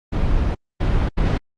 brown noise bursts at uneven times, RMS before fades -18 dBFS, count 3, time 0.12-0.55 / 0.8-1.09 / 1.17-1.38 s, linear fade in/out 10 ms, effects low-pass 4000 Hz 12 dB/octave + Opus 32 kbps

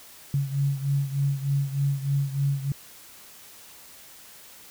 sine beating tone pair, 138.59 / 141.89 Hz, C#3 / C#3, 0 / +41 cents, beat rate 3.3 Hz, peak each -24 / -28 dBFS, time 0.34-2.72 s, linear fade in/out 2 ms, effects white hiss -48 dBFS RMS until 4.7 s

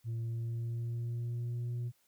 sine tone with pitch glide, 114.8 to 120.44 Hz, A#2 to B2, -26 to -43 cents, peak -31 dBFS, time 0.04-1.92 s, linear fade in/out 50 ms, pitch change +83 cents, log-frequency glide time 0.15-1.71 s, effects tanh soft clip ceiling -33 dBFS + white hiss -72 dBFS RMS until 2.07 s

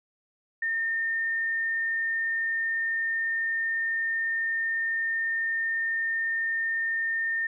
sine tone, 1818 Hz, A#6, 44 cents flat, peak -25 dBFS, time 0.62-7.47 s, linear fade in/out 5 ms, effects none

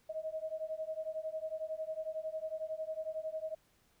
sine beating tone pair, 627 / 638 Hz, D#5 / D#5, +13 / +43 cents, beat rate 11 Hz, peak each -40 / -40 dBFS, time 0.09-3.55 s, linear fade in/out 10 ms, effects pink hiss -71 dBFS RMS until 4 s

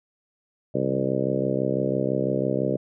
harmonic tone with a mistuned harmonic, 66 Hz, C2, 16 cents sharp, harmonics 2 / 3 / 4 / 5 / 6 / 7 / 8 / 9, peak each -30 / -30 / -30 / -30 / -30 / -30 / -30 / -30 dBFS, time 0.74-2.77 s, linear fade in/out 10 ms, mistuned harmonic 2, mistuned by +29 cents, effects none

